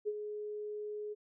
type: tone with ADSR envelope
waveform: sine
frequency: 420 Hz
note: G#4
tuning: 19 cents sharp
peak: -30 dBFS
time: 0.05-1.15 s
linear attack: 29 ms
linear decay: 45 ms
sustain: -8 dB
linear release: 28 ms
effects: none